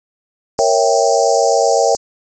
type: band-pass noise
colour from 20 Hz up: white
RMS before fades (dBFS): -26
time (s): 0.58-1.97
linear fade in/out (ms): 10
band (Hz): 4600 to 7400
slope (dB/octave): 96
type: chord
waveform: sine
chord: A# diminished seventh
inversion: none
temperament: equal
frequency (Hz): 466.2 / 554.4 / 659.3 / 784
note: A#4 / C#5 / E5 / G5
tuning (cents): 0 / 0 / 0 / 0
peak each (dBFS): -16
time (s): 0.59-1.95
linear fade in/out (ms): 0
effects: none